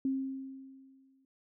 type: tone with exponential decay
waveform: sine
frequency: 267.1 Hz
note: C4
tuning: 36 cents sharp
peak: -27 dBFS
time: 0.05-1.25 s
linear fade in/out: 2 ms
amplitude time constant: 260 ms
effects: none